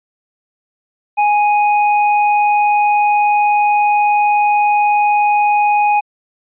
sine tone with tanh clipping, 830.6 Hz, G#5, in tune, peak -12 dBFS, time 1.17-6.01 s, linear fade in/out 20 ms, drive 16 dB, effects resampled to 8000 Hz

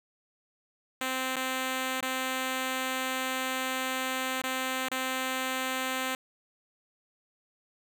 5% pulse tone with dropouts, 260 Hz, C4, 11 cents flat, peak -18 dBFS, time 1.01-6.15 s, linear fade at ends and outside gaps 2 ms, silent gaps 1.358-1.365 / 2.007-2.026 / 4.418-4.437 / 4.885-4.915 s, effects none

